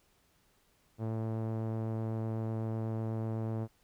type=tone with low-pass filter; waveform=sawtooth; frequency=111.5 Hz; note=A2; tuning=23 cents sharp; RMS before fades=-35 dBFS; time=0.98-3.68 s; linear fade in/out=50 ms; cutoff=720 Hz; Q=0.82; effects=pink hiss -70 dBFS RMS until 3.83 s